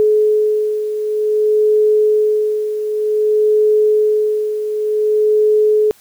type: beating tone pair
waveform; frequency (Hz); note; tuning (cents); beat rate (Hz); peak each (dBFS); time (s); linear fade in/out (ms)
sine; 426.2 / 426.74; G#4 / G#4; +45 / +47; 0.54; -12 / -19; 0-5.91; 0
effects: white hiss -49 dBFS RMS until 6 s